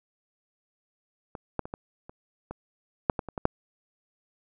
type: clicks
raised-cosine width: 1 ms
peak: -23 / -13 / -24 / -20 / -29 / -22 / -6 / -15 / -23 / -18 / -6 dBFS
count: 11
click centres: 1.352 / 1.593 / 1.655 / 1.739 / 2.095 / 2.51 / 3.098 / 3.192 / 3.287 / 3.378 / 3.454 s
effects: none